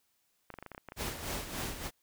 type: clicks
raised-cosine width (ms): 0.5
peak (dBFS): -29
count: 12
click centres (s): 0.503 / 0.54 / 0.587 / 0.626 / 0.663 / 0.717 / 0.748 / 0.779 / 0.887 / 0.921 / 1.008 / 1.082
type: noise with tremolo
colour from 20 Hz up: pink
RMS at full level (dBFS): -36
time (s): 0.96-1.91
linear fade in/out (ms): 50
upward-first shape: sine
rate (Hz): 3.4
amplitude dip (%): 60
effects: white hiss -75 dBFS RMS until 2.02 s